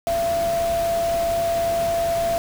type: tone in noise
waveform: sine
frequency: 675 Hz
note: E5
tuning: 41 cents sharp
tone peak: -19 dBFS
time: 0.07-2.38 s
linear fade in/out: 0 ms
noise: pink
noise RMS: -32 dBFS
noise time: 0.07-2.38 s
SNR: +10 dB
effects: none